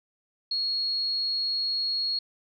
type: tone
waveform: sine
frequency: 4311 Hz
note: C#8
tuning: 49 cents flat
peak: -25 dBFS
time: 0.51-2.19 s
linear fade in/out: 5 ms
effects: none